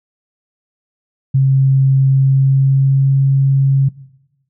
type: tone with pitch glide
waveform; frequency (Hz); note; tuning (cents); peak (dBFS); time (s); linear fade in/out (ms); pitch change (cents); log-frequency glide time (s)
sine; 134.6 to 136.24; C3 to C#3; +49 to -30; -8; 1.34-3.89; 10; +21; 2.09-3.18
effects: noise-tail reverb RT60 1.0 s tail -20 dB re dry